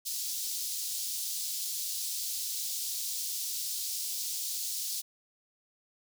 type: high-pass noise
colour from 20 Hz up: pink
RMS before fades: -35 dBFS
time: 0.05-5.02 s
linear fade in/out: 20 ms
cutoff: 4300 Hz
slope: 24 dB/octave
effects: none